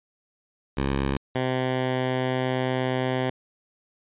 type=tone pair in turn; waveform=10% pulse; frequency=68.3 / 128.66 Hz; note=C#2 / C3; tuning=-25 / -29 cents; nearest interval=major seventh; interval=1096 cents; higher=second; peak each=-15 dBFS; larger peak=neither; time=0.77-1.17 / 1.35-3.3 s; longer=second; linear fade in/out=5 ms; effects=resampled to 8000 Hz